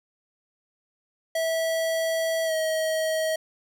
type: tone with pitch glide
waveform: square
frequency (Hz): 652 to 635.6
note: E5 to D#5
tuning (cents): -19 to +37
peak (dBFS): -24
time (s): 1.35-3.36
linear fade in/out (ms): 5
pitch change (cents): -44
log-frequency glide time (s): 2.45-2.53
effects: none